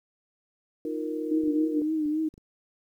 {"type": "chord", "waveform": "sine", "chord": "Eb suspended second", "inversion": "none", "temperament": "equal", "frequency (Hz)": [311.1, 349.2, 466.2], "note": ["Eb4", "F4", "Bb4"], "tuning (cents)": [0, 0, 0], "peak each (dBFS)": [-31, -36, -33], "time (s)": [0.85, 1.82], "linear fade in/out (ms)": 2}
{"type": "tone with vibrato", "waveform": "sine", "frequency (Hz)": 307.9, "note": "D#4", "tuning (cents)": -18, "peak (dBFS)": -24, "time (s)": [1.31, 2.29], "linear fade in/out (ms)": 10, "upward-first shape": "triangle", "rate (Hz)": 3.6, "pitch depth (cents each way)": 68}
{"type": "clicks", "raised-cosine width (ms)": 3, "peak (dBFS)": [-34, -38, -39, -39, -37], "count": 5, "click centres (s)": [1.437, 1.478, 2.058, 2.34, 2.379]}
{"effects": ["10-bit"]}